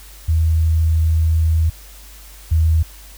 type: tone pair in turn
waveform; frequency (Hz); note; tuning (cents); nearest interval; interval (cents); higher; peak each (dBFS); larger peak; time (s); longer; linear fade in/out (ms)
sine; 80.5 / 80.2; E2 / E2; -41 / -47; unison; 6; first; -12 / -11; second; 0.28-1.7 / 2.51-2.83; first; 10
effects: added 50 Hz sine -39 dBFS peak until 3.17 s + white hiss -43 dBFS RMS until 3.17 s